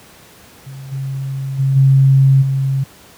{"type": "tone with level steps", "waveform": "sine", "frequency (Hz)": 135.2, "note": "C#3", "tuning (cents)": -43, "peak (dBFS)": [-28, -19, -11, -6, -13], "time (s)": [0.66, 2.84], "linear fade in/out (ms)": 10, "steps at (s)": [0.91, 1.58, 1.75, 2.41], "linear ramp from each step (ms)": 20, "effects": ["pink hiss -43 dBFS RMS until 3.17 s", "high-pass 80 Hz 12 dB/octave"]}